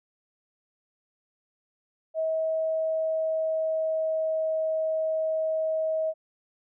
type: tone with pitch glide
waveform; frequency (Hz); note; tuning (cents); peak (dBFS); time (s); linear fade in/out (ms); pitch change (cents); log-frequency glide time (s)
sine; 640 to 635.6; D#5 to D#5; +49 to +37; -24; 2.14-6.14; 50; -12; 2.57-4.58
effects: none